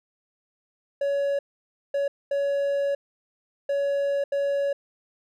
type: tone bursts at uneven times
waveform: triangle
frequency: 562 Hz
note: C#5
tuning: 24 cents sharp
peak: -20 dBFS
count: 5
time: 1.01-1.39 / 1.94-2.08 / 2.31-2.95 / 3.69-4.24 / 4.32-4.73 s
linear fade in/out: 5 ms
effects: none